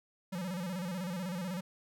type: tone with vibrato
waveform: square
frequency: 181 Hz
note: F#3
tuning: 38 cents flat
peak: -36 dBFS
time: 0.32-1.61 s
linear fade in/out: 10 ms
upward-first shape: square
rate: 16 Hz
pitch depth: 97 cents each way
effects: none